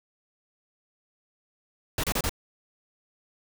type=noise bursts; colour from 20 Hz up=pink; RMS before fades=-27 dBFS; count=4; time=1.98-2.294 s; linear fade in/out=2 ms; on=56 ms; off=30 ms; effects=none